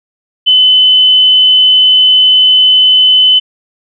sine tone, 3026 Hz, F#7, 38 cents sharp, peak -3 dBFS, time 0.46-3.4 s, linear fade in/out 20 ms, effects none

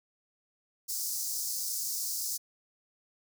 pink high-pass noise, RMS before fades -34 dBFS, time 0.88-2.38 s, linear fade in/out 20 ms, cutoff 4900 Hz, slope 48 dB/octave, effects none

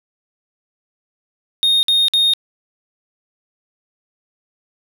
triangle tone bursts, 3700 Hz, A#7, 14 cents flat, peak -10 dBFS, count 3, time 1.63-2.336 s, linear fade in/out 0 ms, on 200 ms, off 53 ms, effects none

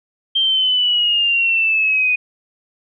sine exponential sweep, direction down, 3168 to 2479 Hz, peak -13 dBFS, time 0.35-2.16 s, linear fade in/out 10 ms, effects none

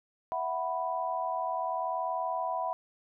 sine chord, E suspended second, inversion none, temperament equal, 659.3 / 740 / 987.8 Hz, E5 / F#5 / B5, 0 / 0 / 0 cents, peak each -35 / -34 / -33 dBFS, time 0.32-2.73 s, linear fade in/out 0 ms, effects none

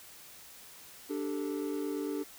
triangle chord, D suspended fourth, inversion none, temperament just, 293.7 / 391.6 / 440.5 Hz, D4 / G4 / A4, 0 / -2 / +2 cents, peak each -33 / -36 / -37 dBFS, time 1.09-2.24 s, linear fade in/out 20 ms, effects white hiss -52 dBFS RMS until 2.38 s

